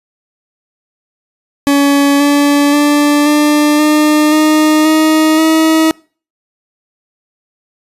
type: tone with pitch steps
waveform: 40% pulse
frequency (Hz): 282.4 / 287.3 / 292.4 / 297.5 / 302.7 / 308 / 313.3 / 318.8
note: C#4 / D4 / D4 / D4 / D#4 / D#4 / D#4 / D#4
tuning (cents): +32 / -38 / -7 / +22 / -48 / -17 / +12 / +42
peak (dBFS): -6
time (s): 1.67-5.91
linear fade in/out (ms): 0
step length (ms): 530
effects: noise-tail reverb RT60 0.4 s tail -25 dB re dry + resampled to 32000 Hz